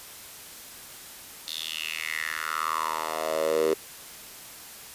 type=tone with high-pass filter sweep; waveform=10% pulse; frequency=79.2 Hz; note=D#2; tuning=31 cents sharp; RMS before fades=-29 dBFS; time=1.48-3.74 s; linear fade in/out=0 ms; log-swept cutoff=3900 to 410 Hz; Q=5.4; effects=white hiss -44 dBFS RMS until 4.94 s + resampled to 32000 Hz